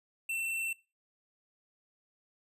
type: tone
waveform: square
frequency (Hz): 2691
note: E7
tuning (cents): +35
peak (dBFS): -33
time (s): 0.29-0.73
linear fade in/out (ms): 5
effects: noise-tail reverb RT60 0.3 s tail -22 dB re dry + resampled to 32000 Hz